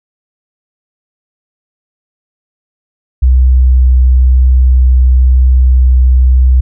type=tone with vibrato; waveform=sine; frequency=63.5 Hz; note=B1; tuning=49 cents sharp; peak=-3 dBFS; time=3.22-6.61 s; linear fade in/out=10 ms; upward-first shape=triangle; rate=1 Hz; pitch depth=8 cents each way; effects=none